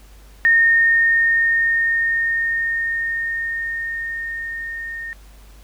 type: tone with level ramp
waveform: sine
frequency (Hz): 1836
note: A#6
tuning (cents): -27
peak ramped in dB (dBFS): -10 to -27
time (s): 0.45-5.13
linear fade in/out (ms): 0
effects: added 50 Hz sine -42 dBFS peak until 5.63 s + pink hiss -51 dBFS RMS until 5.63 s